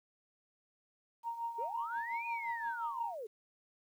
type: tone with tremolo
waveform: sine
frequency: 930 Hz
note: A#5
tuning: 4 cents flat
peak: -33 dBFS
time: 1.23-3.15 s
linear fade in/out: 50 ms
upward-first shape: triangle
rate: 5.7 Hz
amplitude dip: 75%
type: linear two-way sweep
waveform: sine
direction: up then down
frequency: 401.6 to 2489 to 401.6 Hz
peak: -40 dBFS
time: 1.58-3.27 s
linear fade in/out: 10 ms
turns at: 2.26 s
effects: tanh soft clip ceiling -26 dBFS + 11-bit